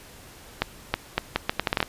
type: accelerating click train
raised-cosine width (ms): 0.3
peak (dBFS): -5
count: 11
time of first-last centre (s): 0.62-1.828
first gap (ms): 320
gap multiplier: 0.75
effects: pink hiss -47 dBFS RMS until 1.88 s + resampled to 32000 Hz